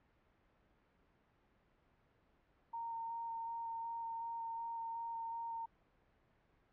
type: tone with vibrato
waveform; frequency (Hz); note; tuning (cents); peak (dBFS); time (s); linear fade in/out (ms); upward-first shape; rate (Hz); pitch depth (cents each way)
sine; 920; A#5; -23; -40; 2.73-5.66; 10; square; 2.7; 9
effects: pink hiss -73 dBFS RMS until 6.72 s + low-pass 2000 Hz 12 dB/octave